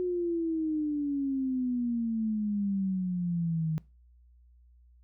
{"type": "exponential sweep", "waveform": "sine", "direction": "down", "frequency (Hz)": [364.7, 155.56], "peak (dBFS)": -27, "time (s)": [0, 3.78], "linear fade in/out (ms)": 0, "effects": ["noise-tail reverb RT60 0.3 s tail -22 dB re dry", "added 60 Hz sine -56 dBFS peak until 5.03 s"]}